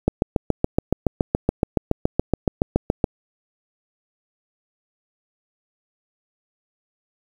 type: click train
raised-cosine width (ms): 2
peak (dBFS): -3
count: 22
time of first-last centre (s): 0.08-3.042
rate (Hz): 7.09
effects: 7-bit